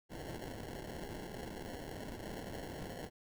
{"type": "noise with sample-and-hold", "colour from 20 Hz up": "white", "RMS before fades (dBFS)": -45, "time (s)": [0.09, 3.1], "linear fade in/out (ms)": 50, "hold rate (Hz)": 1225, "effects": []}